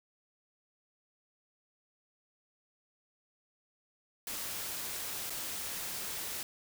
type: noise with dropouts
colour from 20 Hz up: white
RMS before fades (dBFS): -39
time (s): 4.27-6.43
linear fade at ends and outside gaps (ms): 2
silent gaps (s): 5.298-5.303
effects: none